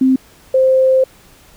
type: tone pair in turn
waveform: sine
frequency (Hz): 261.6 / 523.2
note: C4 / C5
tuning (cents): 0 / 0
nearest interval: octave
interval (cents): 1200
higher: second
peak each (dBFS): -8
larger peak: neither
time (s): 0.01-0.16 / 0.54-1.04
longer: second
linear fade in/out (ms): 5
effects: pink hiss -46 dBFS RMS until 1.56 s